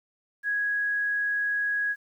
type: tone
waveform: sine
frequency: 1661.2 Hz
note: G#6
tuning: in tune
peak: -24 dBFS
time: 0.43-1.96 s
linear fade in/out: 50 ms
effects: 10-bit